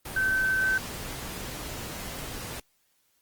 sine tone in noise, 1537 Hz, G6, 35 cents flat, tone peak -22 dBFS, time 0.16-0.78 s, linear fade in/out 5 ms, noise pink, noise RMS -37 dBFS, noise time 0.05-2.6 s, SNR +12 dB, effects white hiss -70 dBFS RMS until 3.21 s + Opus 24 kbps

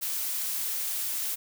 blue noise, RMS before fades -31 dBFS, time 0.01-1.36 s, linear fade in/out 20 ms, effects none

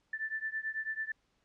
sine beating tone pair, 1760 / 1769.1 Hz, A6 / A6, 0 / +9 cents, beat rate 9.1 Hz, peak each -37 / -38 dBFS, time 0.13-1.12 s, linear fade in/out 5 ms, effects pink hiss -75 dBFS RMS until 1.44 s + low-pass 6000 Hz 12 dB/octave

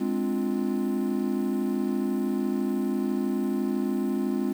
triangle chord, D half-diminished seventh, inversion second, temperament equal, 207.7 / 261.6 / 293.7 / 349.2 Hz, Ab3 / C4 / D4 / F4, 0 / 0 / 0 / 0 cents, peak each -27 / -26 / -32 / -29 dBFS, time 0-4.53 s, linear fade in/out 10 ms, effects 8-bit

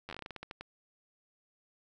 slowing click train, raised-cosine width 0.3 ms, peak -26 dBFS, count 14, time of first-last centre 0.09-0.61 s, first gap 10 ms, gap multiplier 1.21, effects none

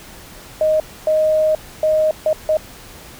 sine tone bursts at uneven times, 622.3 Hz, D#5, in tune, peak -12 dBFS, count 5, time 0.61-0.8 / 1.07-1.55 / 1.83-2.11 / 2.26-2.33 / 2.49-2.57 s, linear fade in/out 2 ms, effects pink hiss -39 dBFS RMS until 3.19 s

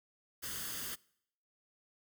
white noise with comb filter, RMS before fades -41 dBFS, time 0.42-0.96 s, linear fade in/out 20 ms, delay 0.62 ms, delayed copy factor +0.6, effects noise-tail reverb RT60 0.7 s tail -24 dB re dry

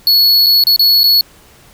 square tone with dropouts, 4385 Hz, C#8, 20 cents flat, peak -7 dBFS, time 0.07-1.21 s, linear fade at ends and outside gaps 1 ms, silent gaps 0.462-0.466 / 0.638-0.669 / 0.762-0.794 / 1.033-1.04 s, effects pink hiss -44 dBFS RMS until 1.73 s

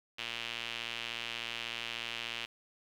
sawtooth tone with band-pass filter, 116.54 Hz, A#2, in tune, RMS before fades -40 dBFS, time 0.18-2.46 s, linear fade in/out 10 ms, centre 2900 Hz, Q 3.2, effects 10-bit

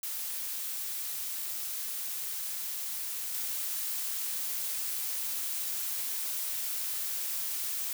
blue noise with level steps, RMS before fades -36 / -34 dBFS, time 0.03-7.93 s, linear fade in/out 2 ms, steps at 3.34 s, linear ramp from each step 2 ms, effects none

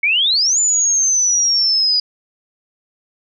sine exponential two-way sweep, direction up then down, 2196 to 7090 to 4898 Hz, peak -12 dBFS, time 0.03-2 s, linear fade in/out 5 ms, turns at 0.59 s, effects none

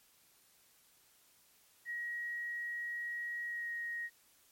sine tone with pitch glide, 1900 to 1880.3 Hz, A#6 to A#6, +33 to +14 cents, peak -37 dBFS, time 1.85-4.1 s, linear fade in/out 50 ms, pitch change -19 cents, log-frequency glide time 3.46-3.71 s, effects white hiss -67 dBFS RMS until 4.51 s + MP3 64 kbps

